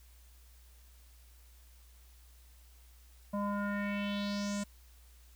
square tone with low-pass filter sweep, 203.2 Hz, G#3, 38 cents flat, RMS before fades -35 dBFS, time 3.33-4.64 s, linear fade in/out 10 ms, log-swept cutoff 840 to 8100 Hz, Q 3.7, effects added 60 Hz sine -56 dBFS peak until 5.35 s + white hiss -65 dBFS RMS until 5.35 s

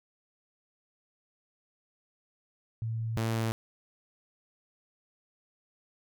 sine / sawtooth tone pair in turn, 113 / 113 Hz, A2 / A2, +47 / +47 cents, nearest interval unison, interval 0 cents, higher neither, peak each -30 / -24 dBFS, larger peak second, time 2.82-3.17 / 3.17-3.52 s, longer neither, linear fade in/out 0 ms, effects none

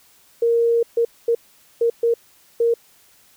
sine tone bursts at uneven times, 466.2 Hz, A#4, in tune, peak -14 dBFS, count 6, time 0.42-0.83 / 0.97-1.05 / 1.28-1.35 / 1.81-1.9 / 2.03-2.14 / 2.6-2.74 s, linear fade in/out 5 ms, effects white hiss -54 dBFS RMS until 3.36 s

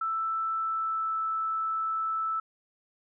sine tone with pitch glide, 1323 to 1315.4 Hz, E6 to E6, +6 to -4 cents, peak -27 dBFS, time 0.01-2.4 s, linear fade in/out 5 ms, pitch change -10 cents, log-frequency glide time 0.55-1.18 s, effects none

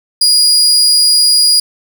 35% pulse tone, 4881 Hz, D#8, 34 cents flat, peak -5 dBFS, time 0.21-1.6 s, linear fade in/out 5 ms, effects none

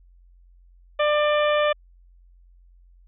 harmonic tone with a mistuned harmonic, 596 Hz, D5, 25 cents sharp, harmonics 1 / 2 / 3 / 4 / 5 / 6, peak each -19 / -25 / -29 / -31 / -33 / -35 dBFS, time 0.99-1.73 s, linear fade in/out 10 ms, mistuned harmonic 6, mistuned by -40 cents, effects added 44 Hz sine -50 dBFS peak until 3.07 s

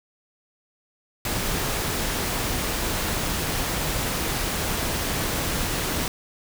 pink noise, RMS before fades -26 dBFS, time 1.25-6.08 s, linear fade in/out 2 ms, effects none

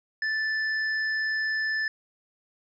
sine tone pair together, 1758 / 5136 Hz, A6 / E8, -2 / -46 cents, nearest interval octave + perfect fifth, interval 1856 cents, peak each -25 / -37 dBFS, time 0.22-1.88 s, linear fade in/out 2 ms, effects none

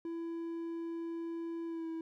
triangle tone with pitch glide, 333.6 to 326.2 Hz, E4 to E4, +21 to -18 cents, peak -35 dBFS, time 0.05-2.01 s, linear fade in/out 2 ms, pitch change -39 cents, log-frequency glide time 1.66-1.88 s, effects none

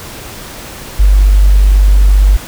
sine tone, 49 Hz, G1, in tune, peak -3 dBFS, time 0.99-2.37 s, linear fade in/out 10 ms, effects pink hiss -28 dBFS RMS until 2.47 s

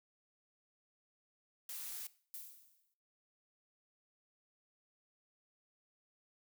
blue noise, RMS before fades -45 dBFS, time 1.69-2.07 s, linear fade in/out 2 ms
violet noise with exponential decay, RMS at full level -45 dBFS, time 2.34-2.94 s, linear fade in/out 0 ms, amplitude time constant 130 ms
effects noise-tail reverb RT60 0.5 s tail -18 dB re dry

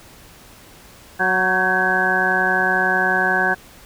harmonic tone with a mistuned harmonic, 185 Hz, F#3, in tune, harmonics 1 / 2 / 3 / 4 / 5 / 6 / 8 / 9, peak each -29 / -26 / -30 / -22 / -28 / -30 / -19 / -21 dBFS, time 1.19-3.55 s, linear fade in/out 20 ms, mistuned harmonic 8, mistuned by +62 cents, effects pink hiss -45 dBFS RMS until 3.85 s

